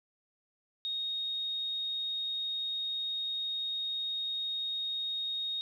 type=tone; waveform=sine; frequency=3729 Hz; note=A#7; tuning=in tune; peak=-32 dBFS; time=0.85-5.61 s; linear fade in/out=0 ms; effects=11-bit